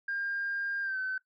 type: tone with pitch glide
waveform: sine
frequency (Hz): 1605 to 1525.5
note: G6 to G6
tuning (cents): +40 to -48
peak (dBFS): -30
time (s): 0.08-1.18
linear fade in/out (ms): 5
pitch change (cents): -88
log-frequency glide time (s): 0.82-0.98
effects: noise-tail reverb RT60 0.1 s tail -18 dB re dry + tanh soft clip ceiling -26 dBFS